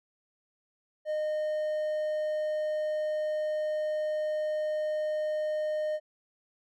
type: tone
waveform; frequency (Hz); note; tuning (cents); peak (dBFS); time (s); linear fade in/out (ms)
triangle; 613; D#5; -26; -26; 1.05-6; 50
effects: none